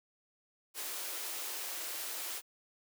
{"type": "high-pass noise", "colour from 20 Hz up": "white", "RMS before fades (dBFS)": -40, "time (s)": [0.74, 2.42], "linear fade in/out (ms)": 50, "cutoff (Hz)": 300, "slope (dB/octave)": 96, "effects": []}